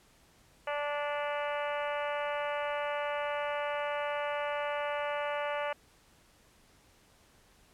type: harmonic tone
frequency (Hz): 291.8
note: D4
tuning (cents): -11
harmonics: 2 / 3 / 4 / 5 / 6 / 7 / 8 / 9 / 10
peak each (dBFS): -34 / -38 / -40 / -42 / -44 / -45 / -46 / -47 / -48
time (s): 0.67-5.73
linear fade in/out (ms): 5
effects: pink hiss -63 dBFS RMS until 7.73 s + low-pass 12000 Hz 12 dB/octave